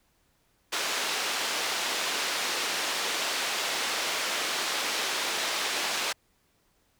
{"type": "band-pass noise", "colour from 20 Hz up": "white", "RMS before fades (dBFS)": -30, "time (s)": [0.72, 6.13], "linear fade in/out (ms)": 10, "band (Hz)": [360, 4700], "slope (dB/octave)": 12, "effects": ["pink hiss -69 dBFS RMS until 6.99 s"]}